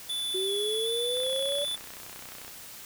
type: tone with vibrato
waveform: square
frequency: 3454 Hz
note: A7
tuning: 33 cents flat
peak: -30 dBFS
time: 0.09-1.76 s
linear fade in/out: 10 ms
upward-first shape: square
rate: 1.3 Hz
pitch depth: 13 cents each way
type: linear sweep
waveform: sine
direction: up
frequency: 370 to 579 Hz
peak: -29 dBFS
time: 0.34-1.65 s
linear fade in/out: 10 ms
type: click train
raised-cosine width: 0.3 ms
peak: -28 dBFS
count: 42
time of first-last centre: 1.17-2.48 s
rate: 31.3 Hz
effects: white hiss -45 dBFS RMS until 2.85 s